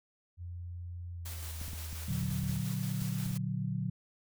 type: tone with pitch glide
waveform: sine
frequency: 87.31 to 80.06 Hz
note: F2 to D#2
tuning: 0 to +50 cents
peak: -39 dBFS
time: 0.37-2.63 s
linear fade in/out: 50 ms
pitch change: -150 cents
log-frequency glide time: 1.13-1.48 s
type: noise with tremolo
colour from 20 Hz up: white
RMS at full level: -45 dBFS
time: 1.25-3.38 s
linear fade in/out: 10 ms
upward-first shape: square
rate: 5.7 Hz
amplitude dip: 25%
type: clicks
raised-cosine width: 5 ms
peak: -32 dBFS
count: 12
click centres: 1.615 / 1.681 / 1.733 / 1.929 / 2.117 / 2.233 / 2.305 / 2.434 / 2.497 / 3.02 / 3.264 / 3.312 s
type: chord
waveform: sine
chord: Bb augmented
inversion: none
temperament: equal with one note detuned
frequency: 118.17 / 146.83 / 185 Hz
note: Bb2 / D3 / F#3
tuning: +24 / 0 / 0 cents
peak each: -36 dBFS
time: 2.08-3.9 s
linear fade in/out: 5 ms
effects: none